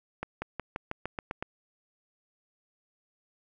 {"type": "accelerating click train", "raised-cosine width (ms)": 0.5, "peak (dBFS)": -18, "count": 9, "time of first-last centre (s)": [0.23, 1.425], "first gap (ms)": 190, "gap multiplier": 0.93, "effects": []}